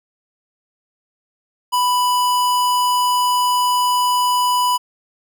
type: tone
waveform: square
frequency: 990 Hz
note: B5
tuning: 4 cents sharp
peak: -15 dBFS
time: 1.72-4.78 s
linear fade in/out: 20 ms
effects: none